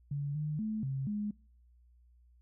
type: tone with pitch steps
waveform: sine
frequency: 142.8 / 151.2 / 216.7 / 134.7 / 208.3 Hz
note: D3 / D#3 / A3 / C#3 / G#3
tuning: -48 / -49 / -26 / -49 / +5 cents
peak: -32 dBFS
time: 0.11-1.31 s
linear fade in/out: 5 ms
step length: 240 ms
effects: noise-tail reverb RT60 0.5 s tail -25 dB re dry + added 60 Hz sine -60 dBFS peak until 2.41 s